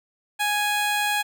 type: tone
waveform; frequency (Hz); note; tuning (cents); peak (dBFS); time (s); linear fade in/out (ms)
15% pulse; 830.6; G#5; 0; -15; 0.39-1.23; 20
effects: none